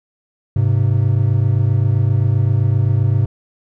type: tone pair together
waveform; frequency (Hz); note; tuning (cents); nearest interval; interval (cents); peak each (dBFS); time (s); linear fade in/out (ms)
triangle; 102.7 / 130.37; G#2 / C3; -19 / -6; major third; 413; -12 / -14; 0.56-3.26; 5
effects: none